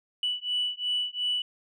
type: beating tone pair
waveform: sine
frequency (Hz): 2960 / 2962.8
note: F#7 / F#7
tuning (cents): 0 / +2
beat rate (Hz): 2.8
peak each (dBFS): -29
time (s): 0.23-1.42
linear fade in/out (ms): 2
effects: tanh soft clip ceiling -20 dBFS